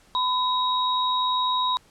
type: tone pair together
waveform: sine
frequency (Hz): 1006 / 3798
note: B5 / A#7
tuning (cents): +32 / +32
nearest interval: octave + major seventh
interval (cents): 2300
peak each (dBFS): -22 / -26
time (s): 0.15-1.77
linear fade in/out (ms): 0
effects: pink hiss -57 dBFS RMS until 1.9 s + low-pass 10000 Hz 12 dB/octave